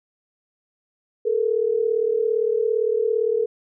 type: tone pair together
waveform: sine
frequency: 430.9 / 468.5 Hz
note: A4 / A#4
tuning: -36 / +9 cents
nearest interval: minor second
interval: 145 cents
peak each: -21 dBFS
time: 1.25-3.46 s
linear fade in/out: 10 ms
effects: none